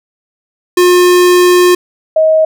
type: tone pair in turn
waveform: square / sine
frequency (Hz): 357.8 / 632.4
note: F4 / D#5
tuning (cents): +42 / +28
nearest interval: minor seventh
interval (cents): 986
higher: second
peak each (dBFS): -5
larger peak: neither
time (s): 0.77-1.75 / 2.16-2.45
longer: first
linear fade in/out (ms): 5
effects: none